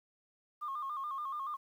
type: tone with vibrato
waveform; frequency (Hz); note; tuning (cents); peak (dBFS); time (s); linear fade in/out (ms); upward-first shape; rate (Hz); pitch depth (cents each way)
sine; 1143; D6; -47; -35; 0.61-1.57; 20; square; 7; 90
effects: tanh soft clip ceiling -31 dBFS + 11-bit